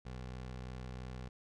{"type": "tone", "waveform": "20% pulse", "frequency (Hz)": 63, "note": "B1", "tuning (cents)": 35, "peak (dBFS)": -38, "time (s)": [0.05, 1.29], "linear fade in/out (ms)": 10, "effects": ["low-pass 6000 Hz 12 dB/octave"]}